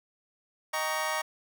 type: chord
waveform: 25% pulse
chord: Eb dominant seventh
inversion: none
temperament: just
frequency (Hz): 622.3 / 777.8 / 933.4 / 1120.1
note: Eb5 / G5 / Bb5 / Db6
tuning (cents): 0 / -14 / +2 / +18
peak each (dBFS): -30 / -35 / -30 / -31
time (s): 0.73-1.22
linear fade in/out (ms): 10
effects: none